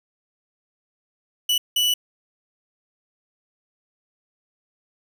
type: tone bursts at uneven times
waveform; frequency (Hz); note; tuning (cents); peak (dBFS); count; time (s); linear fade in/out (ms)
40% pulse; 2960; F#7; 0; -17; 2; 1.49-1.58 / 1.76-1.94; 5
effects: none